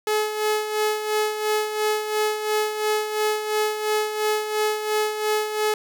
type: tone with tremolo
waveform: sawtooth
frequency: 426.9 Hz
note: G#4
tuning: 48 cents sharp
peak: -15 dBFS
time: 0.07-5.74 s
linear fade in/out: 2 ms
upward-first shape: sine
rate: 2.9 Hz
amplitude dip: 60%
effects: none